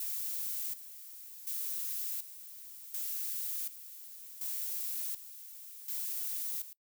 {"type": "noise with tremolo", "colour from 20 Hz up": "violet", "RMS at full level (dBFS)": -37, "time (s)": [0, 6.73], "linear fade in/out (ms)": 2, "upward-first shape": "square", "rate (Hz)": 0.68, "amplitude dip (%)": 75, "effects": ["noise-tail reverb RT60 0.1 s tail -22 dB re dry"]}